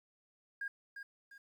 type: tone with echo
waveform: triangle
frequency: 1624 Hz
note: G#6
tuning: 39 cents flat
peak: -33 dBFS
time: 0.61-0.68 s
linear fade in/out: 5 ms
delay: 350 ms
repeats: 2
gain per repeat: -9 dB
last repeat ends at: 1.38 s
effects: tanh soft clip ceiling -35 dBFS + 12-bit